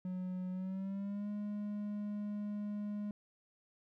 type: tone with pitch glide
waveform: triangle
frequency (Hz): 183.5 to 207.2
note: F#3 to G#3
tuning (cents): -14 to -4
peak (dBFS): -35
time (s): 0.05-3.11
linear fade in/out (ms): 2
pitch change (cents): +210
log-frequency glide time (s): 0.51-1.29
effects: none